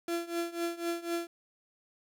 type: tone with tremolo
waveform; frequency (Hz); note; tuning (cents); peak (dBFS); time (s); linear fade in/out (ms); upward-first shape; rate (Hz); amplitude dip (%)
35% pulse; 340; F4; -46; -27; 0.08-1.27; 2; triangle; 4; 90
effects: none